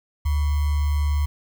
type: tone with sample-and-hold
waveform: sine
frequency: 73.42 Hz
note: D2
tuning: in tune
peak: -18 dBFS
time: 0.25-1.26 s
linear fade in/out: 10 ms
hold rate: 1050 Hz
effects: none